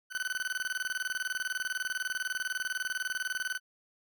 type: tone with tremolo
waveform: 40% pulse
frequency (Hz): 1508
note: F#6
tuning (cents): +32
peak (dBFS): -29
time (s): 0.1-3.6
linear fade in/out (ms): 50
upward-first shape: square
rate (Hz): 20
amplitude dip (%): 80
effects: none